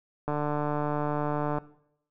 click train, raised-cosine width 1 ms, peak -16 dBFS, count 194, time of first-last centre 0.28-1.584 s, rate 148 Hz, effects noise-tail reverb RT60 0.7 s tail -18 dB re dry

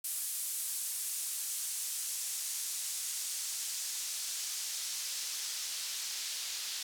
white noise with band-pass filter sweep, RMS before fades -38 dBFS, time 0.04-6.83 s, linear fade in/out 5 ms, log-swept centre 10000 to 4600 Hz, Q 1.1, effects none

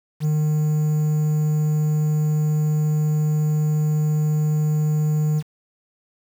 triangle tone with quantisation, 152.4 Hz, D#3, 36 cents flat, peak -15 dBFS, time 0.2-5.43 s, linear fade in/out 50 ms, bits 7, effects none

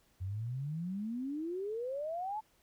sine exponential sweep, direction up, 89.4 to 887 Hz, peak -35 dBFS, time 0.2-2.41 s, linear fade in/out 20 ms, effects pink hiss -70 dBFS RMS until 2.62 s

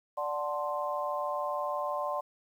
sine chord, D dominant seventh, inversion none, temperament equal, 587.3 / 740 / 880 / 1046.5 Hz, D5 / F#5 / A5 / C6, 0 / 0 / 0 / 0 cents, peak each -34 / -38 / -39 / -34 dBFS, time 0.17-2.21 s, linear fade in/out 10 ms, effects 10-bit

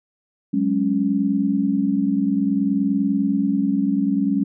sine chord, F# suspended second, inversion none, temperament equal with one note detuned, 187.15 / 207.7 / 277.2 Hz, F#3 / G#3 / C#4, +20 / 0 / 0 cents, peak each -24 / -21 / -20 dBFS, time 0.53-4.44 s, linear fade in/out 10 ms, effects none

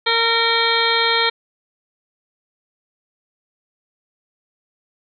harmonic tone with a mistuned harmonic, 460.9 Hz, A#4, 20 cents flat, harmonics 1 / 2 / 3 / 4 / 5 / 7 / 8 / 9, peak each -23 / -23 / -23 / -23 / -23 / -23 / -23 / -23 dBFS, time 0.06-1.3 s, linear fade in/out 10 ms, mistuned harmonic 3, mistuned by -18 cents, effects none

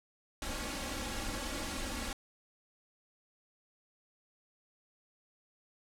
pink noise with comb filter, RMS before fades -38 dBFS, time 0.42-2.13 s, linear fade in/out 2 ms, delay 3.6 ms, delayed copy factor +0.8, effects low-pass 10000 Hz 12 dB/octave

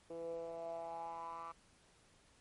10% pulse tone with band-pass filter sweep, 166.5 Hz, E3, 18 cents sharp, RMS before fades -45 dBFS, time 0.1-1.52 s, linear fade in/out 5 ms, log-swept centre 430 to 1200 Hz, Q 5.9, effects pink hiss -68 dBFS RMS until 2.4 s + MP3 48 kbps

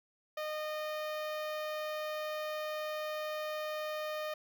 sawtooth tone with notch filter, 613 Hz, D#5, 26 cents flat, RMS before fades -38 dBFS, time 0.37-4.34 s, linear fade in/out 5 ms, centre 8300 Hz, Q 0.71, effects none

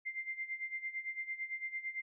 sine tone with tremolo, 2093 Hz, C7, in tune, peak -35 dBFS, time 0.05-2.02 s, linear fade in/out 20 ms, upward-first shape sine, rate 8.9 Hz, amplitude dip 80%, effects none

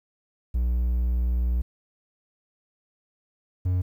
triangle tone pair in turn, 60.4 / 90.89 Hz, B1 / F#2, -38 / -30 cents, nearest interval perfect fifth, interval 708 cents, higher second, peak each -19 / -19 dBFS, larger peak neither, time 0.54-1.62 / 3.65-3.82 s, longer first, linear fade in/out 10 ms, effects 10-bit

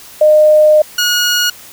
sine / 15% pulse tone pair in turn, 611 / 1445.3 Hz, D#5 / F#6, -32 / -41 cents, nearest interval octave + minor third, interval 1491 cents, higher second, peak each -4 dBFS, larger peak neither, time 0.21-0.82 / 0.98-1.5 s, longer first, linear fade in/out 5 ms, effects white hiss -36 dBFS RMS until 1.72 s

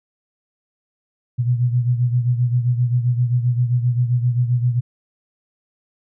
sine beating tone pair, 121.1 / 128.7 Hz, B2 / C3, -34 / -28 cents, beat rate 7.6 Hz, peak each -16 / -22 dBFS, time 1.38-4.81 s, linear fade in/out 20 ms, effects none

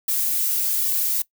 violet noise with flanger, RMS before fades -22 dBFS, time 0.08-1.22 s, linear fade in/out 5 ms, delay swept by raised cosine 1.9 to 4.4 ms, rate 1.3 Hz, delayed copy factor -0.95, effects noise-tail reverb RT60 0.1 s tail -20 dB re dry

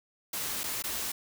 white noise with dropouts, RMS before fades -34 dBFS, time 0.33-1.12 s, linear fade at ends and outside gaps 5 ms, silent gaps 0.635-0.639 / 0.824-0.839 s, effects none

